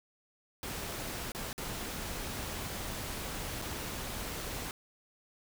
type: noise with dropouts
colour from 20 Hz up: pink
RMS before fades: -39 dBFS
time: 0.63-4.71 s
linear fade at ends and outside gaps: 1 ms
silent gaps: 1.319-1.348 / 1.53-1.579 / 3.617-3.621 s
effects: none